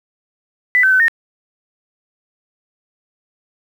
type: tone with pitch steps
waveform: sine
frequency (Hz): 1990 / 1535 / 1518 / 1838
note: B6 / G6 / F#6 / A#6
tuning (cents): +13 / -37 / +44 / -25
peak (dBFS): -9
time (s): 0.75-1.082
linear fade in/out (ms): 0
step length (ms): 83
effects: 7-bit